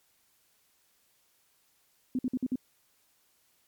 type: tone bursts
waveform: sine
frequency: 254.7 Hz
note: C4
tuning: 46 cents flat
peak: -26 dBFS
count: 5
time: 2.15-2.557 s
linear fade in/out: 2 ms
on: 39 ms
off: 53 ms
effects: white hiss -69 dBFS RMS until 3.67 s + MP3 96 kbps